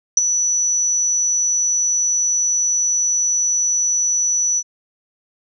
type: tone with ADSR envelope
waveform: sine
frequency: 5930 Hz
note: F#8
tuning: 3 cents sharp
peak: -6 dBFS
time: 0.17-4.63 s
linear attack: 4 ms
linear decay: 19 ms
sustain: -9 dB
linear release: 51 ms
effects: none